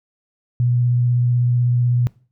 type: tone with vibrato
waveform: sine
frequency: 122 Hz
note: B2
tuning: 21 cents flat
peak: -14 dBFS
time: 0.6-2.07 s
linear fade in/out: 0 ms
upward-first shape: triangle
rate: 16 Hz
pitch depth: 17 cents each way
effects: noise-tail reverb RT60 0.4 s tail -21 dB re dry